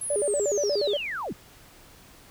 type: linear sweep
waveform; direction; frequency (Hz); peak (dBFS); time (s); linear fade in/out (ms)
sine; down; 10920 to 114.3; -29; 0.01-1.33; 5
type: tone with vibrato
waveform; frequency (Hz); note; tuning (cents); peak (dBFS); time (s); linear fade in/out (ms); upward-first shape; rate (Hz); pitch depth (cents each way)
sine; 488; B4; -21; -22; 0.1-0.97; 5; square; 8.4; 300
effects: tanh soft clip ceiling -16 dBFS + pink hiss -52 dBFS RMS until 2.3 s